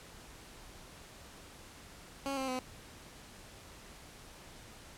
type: tone with pitch steps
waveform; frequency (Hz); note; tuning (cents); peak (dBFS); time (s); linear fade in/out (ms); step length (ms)
15% pulse; 275 / 265 / 255.4; C#4 / C4 / C4; -14 / +22 / -42; -28; 2.26-2.59; 0; 110
effects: pink hiss -53 dBFS RMS until 4.97 s + low-pass 11000 Hz 12 dB/octave